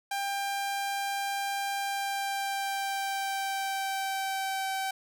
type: tone with pitch glide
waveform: sawtooth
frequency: 795 to 771 Hz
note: G5 to G5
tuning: +24 to -29 cents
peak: -26 dBFS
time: 0.11-4.91 s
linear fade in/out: 5 ms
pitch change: -53 cents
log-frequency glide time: 1.8-4.75 s
effects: none